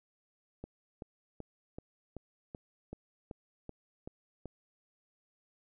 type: click train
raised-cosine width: 2 ms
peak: -29 dBFS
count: 11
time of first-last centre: 0.64-4.457 s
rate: 2.62 Hz
effects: none